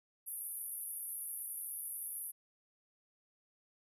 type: band-pass noise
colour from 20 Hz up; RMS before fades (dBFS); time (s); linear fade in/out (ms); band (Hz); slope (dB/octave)
pink; -43; 0.26-2.32; 20; 9900 to 13000; 96
effects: resampled to 32000 Hz